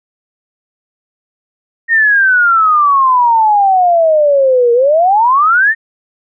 sine exponential two-way sweep, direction down then up, 1864.7 to 466.2 to 1864.7 Hz, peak -6 dBFS, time 1.88-5.75 s, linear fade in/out 50 ms, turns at 4.73 s, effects none

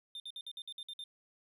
triangle tone bursts, 3598 Hz, A7, 38 cents sharp, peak -40 dBFS, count 9, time 0.15-1.04 s, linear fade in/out 2 ms, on 50 ms, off 55 ms, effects none

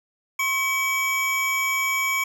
square tone pair together, 1076 / 2280 Hz, C6 / C#7, +48 / +48 cents, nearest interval octave + minor second, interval 1300 cents, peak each -28 / -23 dBFS, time 0.39-2.24 s, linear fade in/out 5 ms, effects none

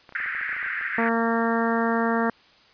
clicks, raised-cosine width 0.5 ms, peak -29 dBFS, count 12, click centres 0.092 / 0.124 / 0.202 / 0.261 / 0.35 / 0.412 / 0.493 / 0.529 / 0.565 / 0.629 / 0.663 / 0.812 s
white band-pass noise, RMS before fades -29 dBFS, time 0.15-1.09 s, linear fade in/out 2 ms, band 1500 to 2000 Hz, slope 48 dB/octave
harmonic tone, 229.5 Hz, A#3, 27 cents flat, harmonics 1 / 2 / 3 / 4 / 5 / 6 / 7 / 8, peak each -24 / -27 / -29 / -30 / -31 / -32 / -32 / -33 dBFS, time 0.98-2.3 s, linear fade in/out 2 ms
effects white hiss -55 dBFS RMS until 2.73 s + resampled to 11025 Hz

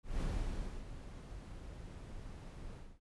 brown noise with ADSR envelope, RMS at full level -36 dBFS, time 0.03-3 s, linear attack 180 ms, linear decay 630 ms, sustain -11 dB, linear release 260 ms, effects resampled to 24000 Hz

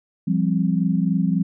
sine chord, F suspended second, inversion none, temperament equal with one note detuned, 172.41 / 196 / 261.6 Hz, F3 / G3 / C4, -22 / 0 / 0 cents, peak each -20 / -21 / -25 dBFS, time 0.27-1.43 s, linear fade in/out 10 ms, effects none

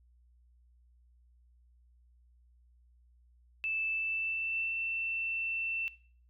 sine tone with pitch glide, 2637 to 2680 Hz, E7 to E7, 0 to +28 cents, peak -31 dBFS, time 3.64-5.88 s, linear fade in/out 0 ms, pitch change +28 cents, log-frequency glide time 3.88-4.76 s, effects noise-tail reverb RT60 0.5 s tail -20 dB re dry + added 60 Hz sine -61 dBFS peak until 6.29 s

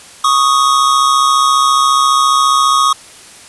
square tone pair together, 1109.9 / 1244.5 Hz, C#6 / D#6, +2 / 0 cents, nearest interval major second, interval 198 cents, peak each -12 dBFS, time 0.24-2.93 s, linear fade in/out 5 ms, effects white hiss -37 dBFS RMS until 3.48 s + resampled to 24000 Hz

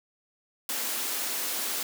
white high-pass noise, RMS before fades -31 dBFS, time 0.69-1.83 s, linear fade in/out 2 ms, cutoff 210 Hz, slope 96 dB/octave, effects none

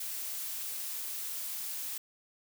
blue noise, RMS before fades -38 dBFS, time 0-1.98 s, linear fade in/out 5 ms, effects none

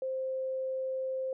sine tone, 524 Hz, C5, 2 cents sharp, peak -31 dBFS, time 0.02-1.33 s, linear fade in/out 2 ms, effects none

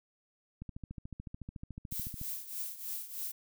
click train, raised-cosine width 5 ms, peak -30 dBFS, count 23, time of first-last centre 0.62-2.214 s, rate 13.8 Hz
violet noise with tremolo, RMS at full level -37 dBFS, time 1.91-3.32 s, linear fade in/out 10 ms, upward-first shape triangle, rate 3.2 Hz, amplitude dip 80%
effects none

